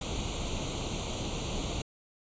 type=noise with comb filter; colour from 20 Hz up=pink; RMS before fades=-34 dBFS; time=0.01-1.82 s; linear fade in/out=5 ms; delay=0.29 ms; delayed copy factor=+0.85; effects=resampled to 16000 Hz